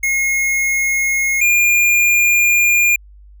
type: tone pair in turn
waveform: square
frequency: 2160 / 2412 Hz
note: C#7 / D7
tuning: -45 / +46 cents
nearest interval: major second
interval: 191 cents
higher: second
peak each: -15 / -11 dBFS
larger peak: second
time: 0.03-1.41 / 1.41-2.96 s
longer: second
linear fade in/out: 5 ms
effects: added 50 Hz sine -39 dBFS peak until 3.4 s